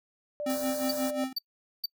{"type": "tone with pitch glide", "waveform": "sine", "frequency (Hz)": [590, 593.8], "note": ["D5", "D5"], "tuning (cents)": [8, 19], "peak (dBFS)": -31, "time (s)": [0.4, 1.24], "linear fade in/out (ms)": 0, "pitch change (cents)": 11, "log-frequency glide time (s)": [0.51, 0.91]}
{"type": "tone with tremolo", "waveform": "square", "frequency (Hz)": 261.6, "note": "C4", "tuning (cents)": 0, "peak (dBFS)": -28, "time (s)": [0.46, 1.33], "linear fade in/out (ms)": 5, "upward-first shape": "sine", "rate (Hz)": 5.6, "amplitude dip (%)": 80}
{"type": "band-stop noise", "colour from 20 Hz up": "white", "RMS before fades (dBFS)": -39, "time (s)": [0.49, 1.11], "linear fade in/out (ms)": 10, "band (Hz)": [1800, 3900], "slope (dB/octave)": 96}
{"type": "tone bursts", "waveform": "square", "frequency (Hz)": 4600, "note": "D8", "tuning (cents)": -37, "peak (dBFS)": -28, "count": 3, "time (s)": [0.89, 1.859], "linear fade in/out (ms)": 5, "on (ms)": 23, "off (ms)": 450}
{"effects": ["noise-tail reverb RT60 0.1 s tail -26 dB re dry"]}